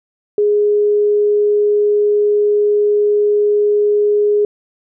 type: tone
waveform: sine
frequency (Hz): 415.3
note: G#4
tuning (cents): 0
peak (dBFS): -10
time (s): 0.38-4.45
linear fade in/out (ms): 2
effects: none